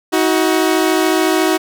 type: tone pair together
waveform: sawtooth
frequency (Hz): 317.6 / 371.5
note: D#4 / F#4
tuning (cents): +36 / +7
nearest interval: minor third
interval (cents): 271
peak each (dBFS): -11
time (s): 0.12-1.58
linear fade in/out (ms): 20
effects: none